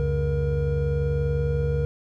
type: tone cluster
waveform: triangle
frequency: 71.1 / 91.7 / 142.7 / 473.6 Hz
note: C#2 / F#2 / D3 / A#4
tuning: +45 / -15 / -49 / +27 cents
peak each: -24 / -31 / -23 / -25 dBFS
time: 0-1.85 s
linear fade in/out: 0 ms
effects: none